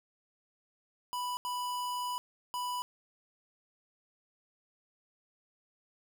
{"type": "tone bursts at uneven times", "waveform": "square", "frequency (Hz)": 987.8, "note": "B5", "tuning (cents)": 0, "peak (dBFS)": -34, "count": 3, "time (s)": [[1.13, 1.37], [1.45, 2.18], [2.54, 2.82]], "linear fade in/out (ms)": 0, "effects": []}